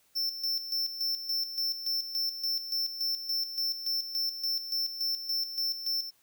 square tone with tremolo, 5360 Hz, E8, 28 cents sharp, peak -28 dBFS, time 0.15-6.11 s, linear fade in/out 20 ms, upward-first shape square, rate 3.5 Hz, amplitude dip 65%, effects white hiss -67 dBFS RMS until 6.22 s

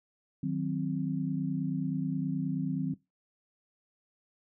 sine chord, C diminished, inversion first, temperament equal, 155.56 / 185 / 261.6 Hz, Eb3 / Gb3 / C4, 0 / 0 / 0 cents, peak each -33 dBFS, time 0.43-2.94 s, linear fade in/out 5 ms, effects noise-tail reverb RT60 0.2 s tail -19 dB re dry

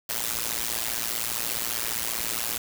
white noise with amplitude modulation, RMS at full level -25 dBFS, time 0.09-2.58 s, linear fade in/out 5 ms, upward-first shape sine, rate 115 Hz, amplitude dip 100%, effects none

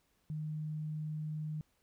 sine tone, 153.8 Hz, D#3, 20 cents flat, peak -36 dBFS, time 0.3-1.61 s, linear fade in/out 0 ms, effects pink hiss -75 dBFS RMS until 1.82 s

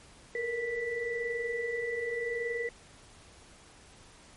sine tone cluster, 451.3 / 472.1 / 1971 Hz, A4 / A#4 / B6, +44 / +22 / -4 cents, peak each -40 / -33 / -35 dBFS, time 0.35-2.69 s, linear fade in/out 2 ms, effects pink hiss -55 dBFS RMS until 4.36 s + MP3 48 kbps

